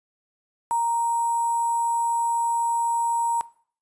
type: tone with sample-and-hold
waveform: sine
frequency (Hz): 932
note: A#5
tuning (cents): -1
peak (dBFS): -20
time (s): 0.71-3.41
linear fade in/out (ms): 0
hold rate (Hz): 8820
effects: noise-tail reverb RT60 0.5 s tail -19 dB re dry + resampled to 22050 Hz